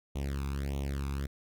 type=tone with flanger; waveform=sawtooth; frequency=69.3 Hz; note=C#2; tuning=in tune; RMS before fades=-34 dBFS; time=0.15-1.27 s; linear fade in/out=10 ms; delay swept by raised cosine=0.31 to 0.82 ms; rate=1.6 Hz; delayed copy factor=+1; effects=none